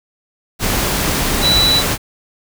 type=tone in noise; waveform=sine; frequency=3951 Hz; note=B7; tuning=in tune; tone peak=-11 dBFS; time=1.41-1.83 s; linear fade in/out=50 ms; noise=pink; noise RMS=-17 dBFS; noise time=0.59-1.98 s; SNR=+3 dB; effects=none